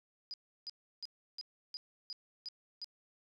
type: tone bursts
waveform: sine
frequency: 4930 Hz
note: D#8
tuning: 17 cents flat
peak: -40 dBFS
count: 8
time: 0.31-2.844 s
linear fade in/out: 0 ms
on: 28 ms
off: 330 ms
effects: none